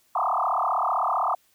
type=tone with frequency modulation; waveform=sine; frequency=972 Hz; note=B5; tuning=28 cents flat; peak=-21 dBFS; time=0.15-1.35 s; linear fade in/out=5 ms; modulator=35.6 Hz; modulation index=7.9; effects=white hiss -64 dBFS RMS until 1.54 s